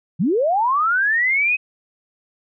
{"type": "linear sweep", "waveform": "sine", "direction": "up", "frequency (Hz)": [138.59, 2556], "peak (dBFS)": -15, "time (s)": [0.19, 1.57], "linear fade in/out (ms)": 20, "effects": []}